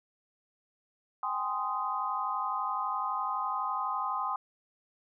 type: chord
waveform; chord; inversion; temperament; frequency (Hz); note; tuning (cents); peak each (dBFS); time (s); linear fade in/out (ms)
sine; Ab major seventh; third; just; 778.7 / 830.6 / 1038.3 / 1245.9; G5 / Ab5 / C6 / Eb6; -12 / 0 / -14 / +2; -38 / -38 / -33 / -34; 1.23-4.36; 2
effects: none